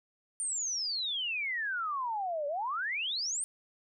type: exponential two-way sweep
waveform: sine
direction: down then up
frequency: 9140 to 560 to 9140 Hz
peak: -31 dBFS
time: 0.4-3.44 s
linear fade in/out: 0 ms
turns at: 2.47 s
effects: none